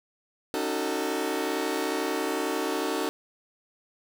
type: chord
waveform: sawtooth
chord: D# half-diminished seventh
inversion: third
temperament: just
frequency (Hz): 280 / 311.1 / 373.4 / 448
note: C#4 / D#4 / F#4 / A4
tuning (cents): +18 / 0 / +16 / +31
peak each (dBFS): -30 / -28 / -28 / -28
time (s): 0.54-3.09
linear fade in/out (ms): 0
effects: none